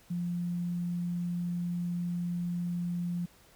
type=tone with quantisation; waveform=sine; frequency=174.61 Hz; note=F3; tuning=in tune; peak=-30 dBFS; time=0.1-3.26 s; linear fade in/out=10 ms; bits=10; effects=pink hiss -60 dBFS RMS until 3.55 s